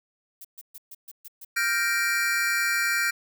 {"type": "noise bursts", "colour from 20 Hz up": "violet", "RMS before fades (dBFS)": -42, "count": 7, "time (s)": [0.41, 1.449], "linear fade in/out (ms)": 5, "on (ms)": 37, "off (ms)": 130}
{"type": "chord", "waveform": "square", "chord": "G minor seventh", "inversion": "third", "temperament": "equal", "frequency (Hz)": [1396.9, 1568, 1864.7, 2349], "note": ["F6", "G6", "Bb6", "D7"], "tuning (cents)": [0, 0, 0, 0], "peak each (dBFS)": -29, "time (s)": [1.56, 3.11], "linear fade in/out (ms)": 10}
{"effects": []}